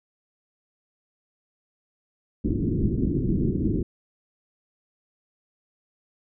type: low-pass noise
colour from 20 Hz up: white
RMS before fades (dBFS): -24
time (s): 2.44-3.83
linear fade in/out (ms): 5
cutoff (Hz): 350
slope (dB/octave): 48
effects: none